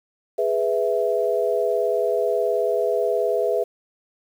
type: chord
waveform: sine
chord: E major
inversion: first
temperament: equal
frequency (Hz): 415.3 / 493.9 / 659.3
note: G#4 / B4 / E5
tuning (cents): 0 / 0 / 0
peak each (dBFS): -23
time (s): 0.38-3.64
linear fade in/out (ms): 10
effects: 8-bit